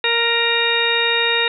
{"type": "harmonic tone with a mistuned harmonic", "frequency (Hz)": 466.2, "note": "A#4", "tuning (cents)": 0, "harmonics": [1, 2, 3, 4, 5, 6, 8], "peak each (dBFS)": [-23, -26, -27, -21, -24, -23, -20], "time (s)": [0.04, 1.48], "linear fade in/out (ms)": 2, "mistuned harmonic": 5, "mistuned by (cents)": 35, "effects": []}